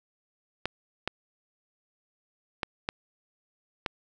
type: clicks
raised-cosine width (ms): 0.3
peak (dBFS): -12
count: 5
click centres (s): 0.656 / 1.076 / 2.632 / 2.889 / 3.862
effects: none